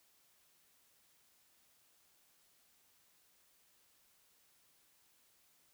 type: silence
effects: white hiss -71 dBFS RMS until 5.73 s

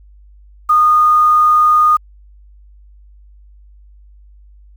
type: tone with quantisation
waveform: sine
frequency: 1228 Hz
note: D#6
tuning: 23 cents flat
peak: -7 dBFS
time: 0.69-1.97 s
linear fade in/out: 10 ms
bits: 6
effects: added 50 Hz sine -40 dBFS peak until 4.76 s

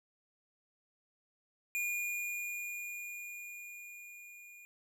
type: tone with level ramp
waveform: square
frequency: 2430 Hz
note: D#7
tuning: 42 cents flat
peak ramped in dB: -33 to -53 dBFS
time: 1.75-4.65 s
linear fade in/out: 0 ms
effects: none

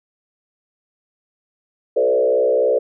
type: tone with frequency modulation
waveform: sine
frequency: 507 Hz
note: B4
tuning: 45 cents sharp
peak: -13 dBFS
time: 1.96-2.79 s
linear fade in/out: 10 ms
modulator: 63.7 Hz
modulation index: 1.4
effects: none

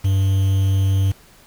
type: tone with quantisation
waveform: triangle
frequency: 96.7 Hz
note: G2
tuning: 23 cents flat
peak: -12 dBFS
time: 0.04-1.12 s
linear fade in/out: 10 ms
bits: 6
effects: pink hiss -49 dBFS RMS until 1.46 s

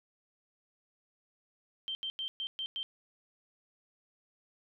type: tone bursts at uneven times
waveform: sine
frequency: 3136 Hz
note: G7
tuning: in tune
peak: -34 dBFS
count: 6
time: 1.88-1.95 / 2.03-2.1 / 2.19-2.28 / 2.4-2.47 / 2.59-2.66 / 2.76-2.83 s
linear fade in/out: 0 ms
effects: none

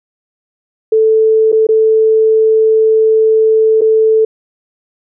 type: tone with dropouts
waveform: sine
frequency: 440 Hz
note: A4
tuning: in tune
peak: -6 dBFS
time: 0.92-4.25 s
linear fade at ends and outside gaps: 5 ms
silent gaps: 1.519-1.526 / 1.669-1.688 / 3.81-3.816 s
effects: none

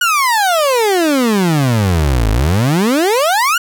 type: exponential two-way sweep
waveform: 30% pulse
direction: down then up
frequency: 1480 to 50.8 to 1480 Hz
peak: -8 dBFS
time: 0.01-3.58 s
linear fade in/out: 5 ms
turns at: 2.3 s
effects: none

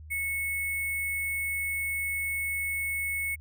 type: tone with sample-and-hold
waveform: sine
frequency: 2201 Hz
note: C#7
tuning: 13 cents flat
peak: -28 dBFS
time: 0.1-3.36 s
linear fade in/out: 20 ms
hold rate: 11025 Hz
effects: added 77 Hz sine -43 dBFS peak until 3.4 s

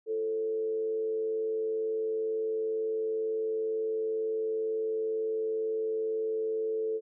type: tone with frequency modulation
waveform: sine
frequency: 440 Hz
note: A4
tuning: in tune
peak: -28 dBFS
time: 0.06-7.01 s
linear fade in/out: 50 ms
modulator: 97.9 Hz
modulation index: 0.29
effects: none

